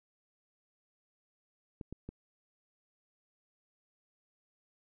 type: clicks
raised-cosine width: 3 ms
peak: -29 dBFS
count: 3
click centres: 1.812 / 1.926 / 2.09 s
effects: none